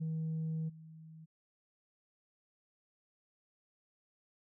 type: tone with level steps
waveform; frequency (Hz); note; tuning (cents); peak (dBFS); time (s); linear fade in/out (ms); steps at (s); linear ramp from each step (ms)
sine; 159.6; D#3; +44; -32 / -50; 0-1.26; 20; 0.68; 20
effects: tanh soft clip ceiling -32 dBFS